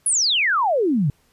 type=exponential sweep; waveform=sine; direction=down; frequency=10770 to 130.81 Hz; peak=-16 dBFS; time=0.06-1.1 s; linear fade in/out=2 ms; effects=pink hiss -61 dBFS RMS until 1.32 s + resampled to 32000 Hz